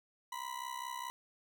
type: ring-modulated tone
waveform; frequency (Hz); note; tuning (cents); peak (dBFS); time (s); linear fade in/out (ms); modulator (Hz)
40% pulse; 987.8; B5; 0; -36; 0.32-1.1; 0; 32.4
effects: none